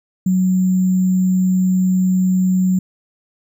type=tone with sample-and-hold; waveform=sine; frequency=185 Hz; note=F#3; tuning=in tune; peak=-12 dBFS; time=0.26-2.79 s; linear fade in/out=5 ms; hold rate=7350 Hz; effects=none